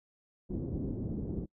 white low-pass noise, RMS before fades -36 dBFS, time 0.49-1.46 s, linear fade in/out 20 ms, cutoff 330 Hz, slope 24 dB/octave, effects noise-tail reverb RT60 0.1 s tail -25 dB re dry

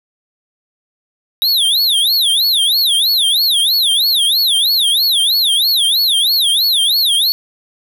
square tone with vibrato, 3729 Hz, A#7, in tune, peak -11 dBFS, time 1.42-7.32 s, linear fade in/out 0 ms, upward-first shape sine, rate 3.1 Hz, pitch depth 290 cents each way, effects none

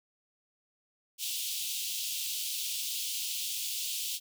pink high-pass noise, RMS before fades -35 dBFS, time 1.18-4.2 s, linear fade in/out 50 ms, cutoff 2800 Hz, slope 48 dB/octave, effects none

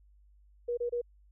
sine tone bursts, 480 Hz, B4, 49 cents flat, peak -29 dBFS, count 3, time 0.68-1.016 s, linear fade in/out 10 ms, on 94 ms, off 27 ms, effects added 50 Hz sine -58 dBFS peak until 1.31 s

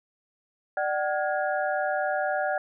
sine tone cluster, 596 / 756 / 1425 / 1656 Hz, D5 / F#5 / F6 / G#6, +25 / +37 / +34 / -5 cents, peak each -28 / -28 / -33 / -33 dBFS, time 0.77-2.58 s, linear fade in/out 2 ms, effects none

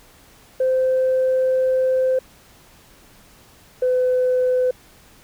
sine tone pair in turn, 518 / 505.6 Hz, C5 / B4, -17 / +41 cents, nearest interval unison, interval 42 cents, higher first, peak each -14 dBFS, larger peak neither, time 0.6-2.19 / 3.82-4.71 s, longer first, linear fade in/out 5 ms, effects tanh soft clip ceiling -12 dBFS + pink hiss -50 dBFS RMS until 5.23 s

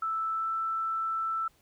sine tone with pitch glide, 1318.5 to 1326.1 Hz, E6 to E6, 0 to +10 cents, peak -28 dBFS, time 0.02-1.48 s, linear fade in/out 5 ms, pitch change +10 cents, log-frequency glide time 0.32-0.49 s, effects pink hiss -66 dBFS RMS until 1.61 s

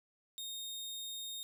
sawtooth tone, 3700 Hz, A#7, 14 cents flat, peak -38 dBFS, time 0.38-1.43 s, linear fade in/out 0 ms, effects none

